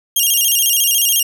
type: tone with vibrato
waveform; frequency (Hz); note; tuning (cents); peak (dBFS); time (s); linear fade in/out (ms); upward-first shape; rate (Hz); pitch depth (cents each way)
5% pulse; 3016; F#7; +32; -4; 0.16-1.23; 5; square; 14; 110
effects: 7-bit